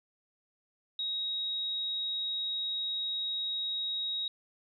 sine tone, 3792 Hz, A#7, 29 cents sharp, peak -31 dBFS, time 0.99-4.28 s, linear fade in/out 2 ms, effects none

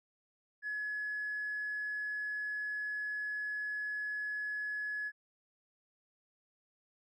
triangle tone with tanh clipping, 1696 Hz, G#6, 36 cents sharp, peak -35 dBFS, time 0.62-5.12 s, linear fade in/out 50 ms, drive 4 dB, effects none

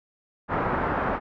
white low-pass noise, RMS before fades -26 dBFS, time 0.48-1.2 s, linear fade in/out 50 ms, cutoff 1400 Hz, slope 24 dB/octave, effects none

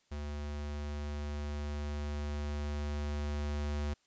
square tone with level ramp, 73.42 Hz, D2, in tune, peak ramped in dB -38 to -33 dBFS, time 0.11-3.94 s, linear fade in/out 10 ms, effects white hiss -72 dBFS RMS until 4.06 s + resampled to 16000 Hz

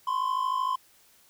triangle tone pair together, 1018.9 / 1072 Hz, C6 / C6, -46 / +42 cents, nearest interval minor second, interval 88 cents, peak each -25 / -28 dBFS, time 0.07-0.76 s, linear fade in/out 5 ms, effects white hiss -60 dBFS RMS until 1.29 s

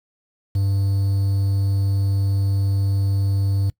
triangle tone with quantisation, 98.4 Hz, G2, 7 cents sharp, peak -15 dBFS, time 0.55-3.7 s, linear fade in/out 5 ms, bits 7, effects noise-tail reverb RT60 0.1 s tail -22 dB re dry

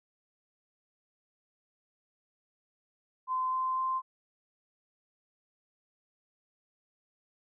sine tone with pitch steps, 1030 / 1036.6 / 1043.2 Hz, C6 / C6 / C6, -28 / -16 / -5 cents, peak -28 dBFS, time 3.27-4.02 s, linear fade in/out 50 ms, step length 250 ms, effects none

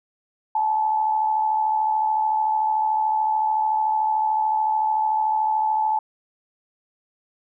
sine tone with amplitude modulation, 867 Hz, A5, 26 cents flat, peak -16 dBFS, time 0.55-5.99 s, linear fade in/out 5 ms, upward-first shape sine, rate 73.6 Hz, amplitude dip 50%, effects none

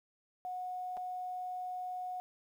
sine tone with dropouts, 731 Hz, F#5, 21 cents flat, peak -37 dBFS, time 0.45-2.2 s, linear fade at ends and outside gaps 0 ms, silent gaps 0.969-0.974 s, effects 11-bit

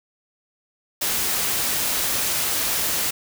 white noise, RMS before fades -23 dBFS, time 1.01-3.11 s, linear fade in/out 10 ms, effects none

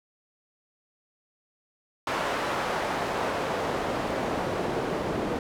pink noise with band-pass filter sweep, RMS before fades -29 dBFS, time 2.07-5.39 s, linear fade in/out 2 ms, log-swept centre 970 to 400 Hz, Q 0.83, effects none

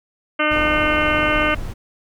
harmonic tone, 303.4 Hz, D#4, 44 cents flat, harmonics 1 / 2 / 3 / 4 / 5 / 6 / 7 / 8 / 9 / 10, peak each -24 / -22 / -32 / -22 / -23 / -32 / -23 / -31 / -26 / -29 dBFS, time 0.39-1.55 s, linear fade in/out 10 ms
brown noise, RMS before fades -28 dBFS, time 0.5-1.74 s, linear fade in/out 20 ms
click train, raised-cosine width 1 ms, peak -17 dBFS, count 80, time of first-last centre 0.56-1.489 s, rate 85 Hz
effects none

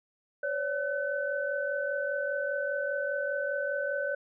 sine tone cluster, 526 / 571 / 1514 Hz, C5 / D5 / F#6, +9 / -49 / +39 cents, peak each -37 / -31 / -33 dBFS, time 0.43-4.15 s, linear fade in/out 5 ms, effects none

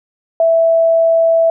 sine tone, 659.3 Hz, E5, in tune, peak -8 dBFS, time 0.4-1.5 s, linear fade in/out 2 ms, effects none

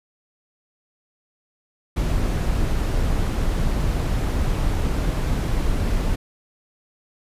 brown noise, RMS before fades -21 dBFS, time 1.96-6.16 s, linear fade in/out 10 ms, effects resampled to 32000 Hz

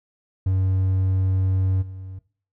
triangle tone with level steps, 94.5 Hz, F#2, 37 cents sharp, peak -16 / -31 dBFS, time 0.46-2.19 s, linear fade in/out 5 ms, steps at 1.81 s, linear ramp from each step 20 ms, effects noise-tail reverb RT60 0.4 s tail -18 dB re dry

